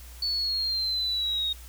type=linear sweep; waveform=sine; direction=down; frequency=4470 to 3729 Hz; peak=-25 dBFS; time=0.22-1.53 s; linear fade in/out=5 ms; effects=added 60 Hz sine -43 dBFS peak until 1.68 s + white hiss -50 dBFS RMS until 1.68 s